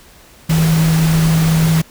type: tone in noise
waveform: sine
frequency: 161 Hz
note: E3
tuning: 41 cents flat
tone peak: -10 dBFS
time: 0.49-1.82 s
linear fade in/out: 10 ms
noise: pink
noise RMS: -22 dBFS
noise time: 0.49-1.82 s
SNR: +9 dB
effects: pink hiss -44 dBFS RMS until 1.9 s